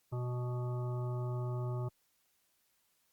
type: harmonic tone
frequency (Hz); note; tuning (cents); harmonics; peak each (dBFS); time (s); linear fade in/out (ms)
123.47; B2; 0; 1 / 3 / 5 / 7 / 9 / 10; -34 / -44 / -48 / -51 / -53 / -54; 0.12-1.89; 10
effects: white hiss -75 dBFS RMS until 3.12 s + Opus 48 kbps